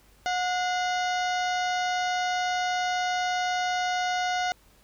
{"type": "harmonic tone with a mistuned harmonic", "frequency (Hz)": 727, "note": "F#5", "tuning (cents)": -31, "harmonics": [1, 2, 3, 4, 5, 6, 7, 8, 9], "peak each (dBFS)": [-26, -32, -36, -38, -40, -42, -43, -44, -45], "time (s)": [0.26, 4.52], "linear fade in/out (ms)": 0, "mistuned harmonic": 3, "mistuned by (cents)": -94, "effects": ["added 50 Hz sine -60 dBFS peak until 4.83 s", "pink hiss -60 dBFS RMS until 4.83 s"]}